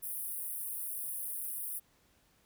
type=high-pass noise; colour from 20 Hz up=pink; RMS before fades=-39 dBFS; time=0.02-1.8 s; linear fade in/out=20 ms; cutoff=9300 Hz; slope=96 dB/octave; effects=pink hiss -69 dBFS RMS until 2.45 s